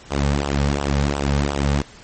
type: tone with flanger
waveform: sawtooth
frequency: 70.8 Hz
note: C#2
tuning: 37 cents sharp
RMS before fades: -20 dBFS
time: 0.1-1.83 s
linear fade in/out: 20 ms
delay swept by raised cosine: 0.45 to 3.05 ms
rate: 2.8 Hz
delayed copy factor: -0.7
effects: pink hiss -44 dBFS RMS until 2.03 s + MP3 32 kbps

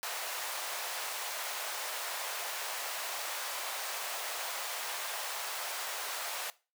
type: high-pass noise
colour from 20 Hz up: pink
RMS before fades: -38 dBFS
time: 0.03-6.5 s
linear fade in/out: 0 ms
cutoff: 620 Hz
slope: 24 dB/octave
effects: noise-tail reverb RT60 0.3 s tail -19 dB re dry

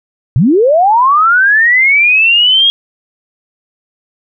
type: linear sweep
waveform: sine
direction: up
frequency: 103.5 to 3287 Hz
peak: -5 dBFS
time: 0.36-2.7 s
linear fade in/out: 0 ms
effects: none

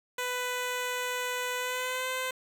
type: tone with pitch glide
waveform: 10% pulse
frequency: 497.5 to 514.7 Hz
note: B4 to C5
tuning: +13 to -29 cents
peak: -22 dBFS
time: 0.18-2.31 s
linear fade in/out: 5 ms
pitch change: +58 cents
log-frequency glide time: 1.57-2.08 s
effects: 8-bit

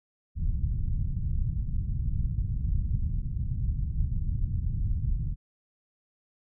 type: low-pass noise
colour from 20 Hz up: pink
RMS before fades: -28 dBFS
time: 0.35-5.36 s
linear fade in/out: 50 ms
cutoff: 140 Hz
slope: 24 dB/octave
effects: none

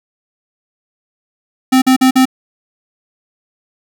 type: tone bursts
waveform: square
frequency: 259.8 Hz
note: C4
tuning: 12 cents flat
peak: -7 dBFS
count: 4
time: 1.72-2.255 s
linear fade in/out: 10 ms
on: 100 ms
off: 45 ms
effects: none

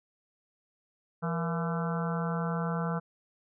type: harmonic tone with a mistuned harmonic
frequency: 168.4 Hz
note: E3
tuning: 37 cents sharp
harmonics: 1 / 3 / 4 / 5 / 6 / 7 / 8 / 9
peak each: -30 / -38 / -40 / -42 / -42 / -42 / -39 / -45 dBFS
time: 1.22-3 s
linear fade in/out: 20 ms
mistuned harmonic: 3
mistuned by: -92 cents
effects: none

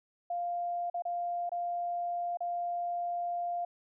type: tone with dropouts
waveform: sine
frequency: 698.5 Hz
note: F5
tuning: in tune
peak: -31 dBFS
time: 0.3-3.65 s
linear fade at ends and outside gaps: 5 ms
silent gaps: 0.9-0.942 / 1.022-1.052 / 1.494-1.517 / 2.372-2.405 s
effects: none

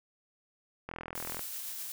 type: click train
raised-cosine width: 0.5 ms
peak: -24 dBFS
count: 22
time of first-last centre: 0.89-1.394 s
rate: 41.7 Hz
type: noise with tremolo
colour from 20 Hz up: blue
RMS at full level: -39 dBFS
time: 1.15-1.92 s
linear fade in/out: 0 ms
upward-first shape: triangle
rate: 7.9 Hz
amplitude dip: 25%
effects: none

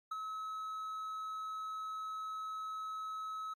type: tone with ADSR envelope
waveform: triangle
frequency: 1288 Hz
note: E6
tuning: 41 cents flat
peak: -33 dBFS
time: 0.11-3.54 s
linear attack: 8 ms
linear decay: 23 ms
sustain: -4 dB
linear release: 10 ms
effects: MP3 64 kbps

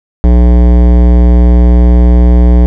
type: tone with hard clipping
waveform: sine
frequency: 60.2 Hz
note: B1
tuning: 44 cents flat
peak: -4 dBFS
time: 0.24-2.66 s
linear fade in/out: 0 ms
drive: 17 dB
effects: none

